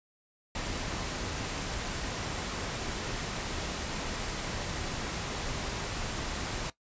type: noise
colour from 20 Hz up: pink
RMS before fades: -35 dBFS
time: 0.55-6.7 s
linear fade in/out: 2 ms
effects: noise-tail reverb RT60 0.1 s tail -17 dB re dry + resampled to 16000 Hz